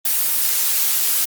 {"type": "noise", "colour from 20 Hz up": "blue", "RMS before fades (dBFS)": -18, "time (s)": [0.05, 1.25], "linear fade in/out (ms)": 5, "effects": ["Opus 24 kbps"]}